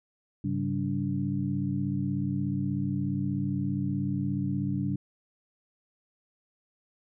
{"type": "tone cluster", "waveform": "sine", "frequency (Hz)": [101.2, 137.6, 194.3, 289.5], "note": ["G#2", "C#3", "G3", "D4"], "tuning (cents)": [-44, -12, -15, -25], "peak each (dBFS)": [-35, -31, -31, -33], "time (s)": [0.44, 4.96], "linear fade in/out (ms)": 5, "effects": []}